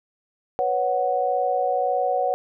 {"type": "chord", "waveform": "sine", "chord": "B suspended second", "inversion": "none", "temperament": "just", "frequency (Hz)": [493.9, 555.6, 740.8], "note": ["B4", "C#5", "F#5"], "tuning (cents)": [0, 4, 2], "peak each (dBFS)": [-26, -25, -22], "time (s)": [0.59, 2.34], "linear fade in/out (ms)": 0, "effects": []}